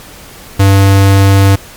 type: tone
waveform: square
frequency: 98 Hz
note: G2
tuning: in tune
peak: -4 dBFS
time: 0.59-1.56 s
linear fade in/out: 10 ms
effects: pink hiss -33 dBFS RMS until 1.76 s + MP3 96 kbps